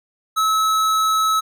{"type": "tone with hard clipping", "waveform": "sine", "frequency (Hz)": 1295, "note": "E6", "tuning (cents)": -31, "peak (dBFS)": -17, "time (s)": [0.36, 1.41], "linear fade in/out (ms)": 20, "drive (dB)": 16, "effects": []}